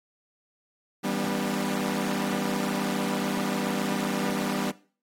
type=tone cluster; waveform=sawtooth; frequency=163.1 / 196.8 / 243.8 / 271.8 / 299.1 Hz; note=E3 / G3 / B3 / C#4 / D4; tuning=-18 / +7 / -22 / -34 / +32 cents; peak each=-34 / -26 / -27 / -34 / -30 dBFS; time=1.03-4.72 s; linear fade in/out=20 ms; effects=noise-tail reverb RT60 0.4 s tail -19 dB re dry + AAC 48 kbps